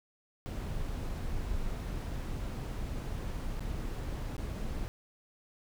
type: noise with dropouts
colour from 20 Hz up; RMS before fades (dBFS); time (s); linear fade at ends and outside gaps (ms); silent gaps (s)
brown; -36; 0.46-4.88; 0; 3.594-3.606 / 4.366-4.38
effects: none